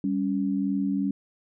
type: tone pair together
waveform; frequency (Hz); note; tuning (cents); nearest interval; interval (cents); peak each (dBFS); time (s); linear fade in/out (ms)
sine; 196.51 / 279.2; G3 / C#4; +5 / +13; tritone; 608; -26; 0.04-1.11; 2
effects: none